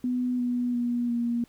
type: tone with pitch steps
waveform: sine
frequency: 248.9 / 244.8 / 240.7 / 236.7 Hz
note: B3 / B3 / B3 / A#3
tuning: +14 / -15 / -44 / +27 cents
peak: -24 dBFS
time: 0.04-1.44 s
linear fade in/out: 2 ms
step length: 350 ms
effects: pink hiss -61 dBFS RMS until 1.48 s